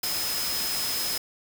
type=tone in noise; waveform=sine; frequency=5100 Hz; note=D#8; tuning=42 cents sharp; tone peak=-30 dBFS; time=0.03-1.18 s; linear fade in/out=5 ms; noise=white; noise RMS=-30 dBFS; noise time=0.03-1.18 s; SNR=-3 dB; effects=none